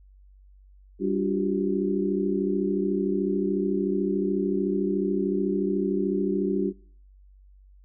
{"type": "tone cluster", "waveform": "sine", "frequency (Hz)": [195.8, 290.9, 353.7, 387.4], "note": ["G3", "D4", "F4", "G4"], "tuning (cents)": [-2, -16, 22, -20], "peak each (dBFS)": -28, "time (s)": [0.99, 6.73], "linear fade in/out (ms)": 50, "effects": ["noise-tail reverb RT60 0.5 s tail -21 dB re dry", "added 48 Hz sine -50 dBFS peak until 7.84 s"]}